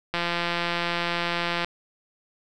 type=click train; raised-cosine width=0.3 ms; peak=-10 dBFS; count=260; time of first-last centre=0.14-1.646 s; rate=172 Hz; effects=none